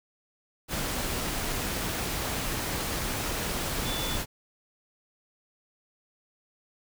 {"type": "tone in noise", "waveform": "sine", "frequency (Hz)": 3475, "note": "A7", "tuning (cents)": -22, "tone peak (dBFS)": -35, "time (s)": [3.83, 4.19], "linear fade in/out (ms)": 50, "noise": "pink", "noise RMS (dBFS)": -31, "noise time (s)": [0.68, 4.26], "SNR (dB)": -7, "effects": []}